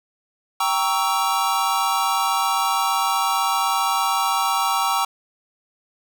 square chord, G diminished seventh, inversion none, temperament equal with one note detuned, 784 / 932.3 / 1121.6 / 1318.5 Hz, G5 / Bb5 / Db6 / Fb6, 0 / 0 / +20 / 0 cents, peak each -25 dBFS, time 0.6-5.05 s, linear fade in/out 5 ms, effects none

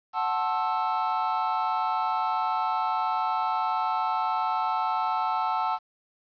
triangle chord, F# half-diminished seventh, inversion none, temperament equal with one note detuned, 740 / 880 / 1067.3 / 1318.5 Hz, F#5 / A5 / C6 / E6, 0 / 0 / +34 / 0 cents, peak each -28 / -26 / -32 / -28 dBFS, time 0.13-5.79 s, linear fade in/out 50 ms, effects resampled to 11025 Hz + 9-bit

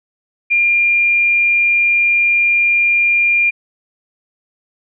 sine tone, 2400 Hz, D7, 37 cents sharp, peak -10 dBFS, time 0.5-3.51 s, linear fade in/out 20 ms, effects none

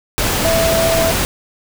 sine tone in noise, 659.3 Hz, E5, in tune, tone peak -14 dBFS, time 0.45-1.11 s, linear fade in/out 0 ms, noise pink, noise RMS -17 dBFS, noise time 0.18-1.25 s, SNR 0 dB, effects none

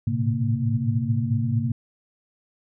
sine tone cluster, 107 / 111.7 / 120.4 / 134.9 / 230.9 Hz, A2 / A2 / B2 / C#3 / A#3, -48 / +27 / -44 / -47 / -16 cents, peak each -27 dBFS, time 0.07-1.72 s, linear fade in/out 5 ms, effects none

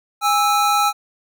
square tone pair together, 821 / 1312.8 Hz, G#5 / E6, -20 / -8 cents, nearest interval minor sixth, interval 812 cents, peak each -18 dBFS, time 0.21-0.93 s, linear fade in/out 50 ms, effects none

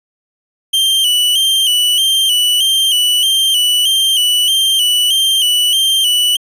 45% pulse tone with vibrato, 3059 Hz, G7, 43 cents flat, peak -10 dBFS, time 0.73-6.37 s, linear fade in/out 10 ms, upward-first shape square, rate 1.6 Hz, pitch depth 57 cents each way, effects resampled to 32000 Hz

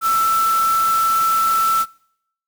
sine tone in noise, 1329 Hz, E6, 14 cents sharp, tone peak -14 dBFS, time 0.01-1.86 s, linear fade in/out 50 ms, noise white, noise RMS -28 dBFS, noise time 0.01-1.86 s, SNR +11 dB, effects noise-tail reverb RT60 0.7 s tail -24 dB re dry

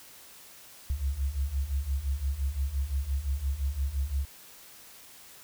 sine beating tone pair, 65.41 / 71.21 Hz, C2 / C#2, 0 / +47 cents, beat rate 5.8 Hz, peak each -32 / -29 dBFS, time 0.9-4.25 s, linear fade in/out 0 ms, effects white hiss -51 dBFS RMS until 5.43 s

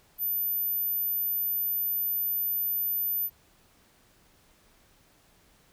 sine tone, 13890 Hz, A9, 24 cents flat, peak -26 dBFS, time 0.18-3.3 s, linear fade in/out 50 ms, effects pink hiss -62 dBFS RMS until 5.72 s

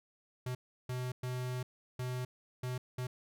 square tone bursts at uneven times, 126.1 Hz, B2, 36 cents sharp, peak -36 dBFS, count 6, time 0.46-0.55 / 0.89-1.12 / 1.23-1.63 / 1.99-2.25 / 2.63-2.78 / 2.98-3.07 s, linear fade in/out 5 ms, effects none

